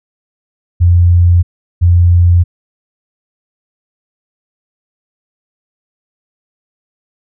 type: tone pair in turn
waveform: sine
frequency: 87.31 / 87.31 Hz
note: F2 / F2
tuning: 0 / 0 cents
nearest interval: unison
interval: 0 cents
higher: neither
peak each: -4 dBFS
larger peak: neither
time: 0.8-1.43 / 1.81-2.44 s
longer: neither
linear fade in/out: 20 ms
effects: none